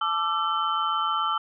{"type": "tone cluster", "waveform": "sine", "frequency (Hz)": [873, 1175, 1342, 3064], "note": ["A5", "D6", "E6", "G7"], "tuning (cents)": [-14, 1, 31, -40], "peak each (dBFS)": [-31, -27, -26, -33], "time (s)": [0.01, 1.38], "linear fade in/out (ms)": 5, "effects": []}